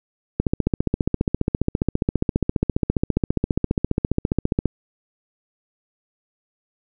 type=click train; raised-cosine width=3 ms; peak=-5 dBFS; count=64; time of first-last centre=0.4-4.657 s; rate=14.8 Hz; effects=none